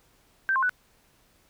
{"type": "tone with pitch steps", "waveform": "sine", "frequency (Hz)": [1562, 1060, 1487], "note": ["G6", "C6", "F#6"], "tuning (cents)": [-7, 22, 8], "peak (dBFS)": -21, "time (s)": [0.49, 0.694], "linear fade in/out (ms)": 0, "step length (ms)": 68, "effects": ["pink hiss -63 dBFS RMS until 1.49 s"]}